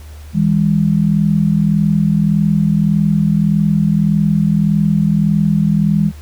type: tone pair together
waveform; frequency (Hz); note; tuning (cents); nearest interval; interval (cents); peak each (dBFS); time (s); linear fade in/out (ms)
sine; 160.4 / 202.1; E3 / G#3; -47 / -47; major third; 400; -13; 0.33-6.12; 50
effects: added 75 Hz sine -31 dBFS peak until 6.21 s + pink hiss -44 dBFS RMS until 6.21 s